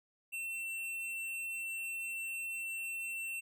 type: tone with tanh clipping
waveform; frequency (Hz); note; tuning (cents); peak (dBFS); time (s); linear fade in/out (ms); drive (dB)
sine; 2699; E7; +40; -39; 0.32-3.41; 20; 14
effects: none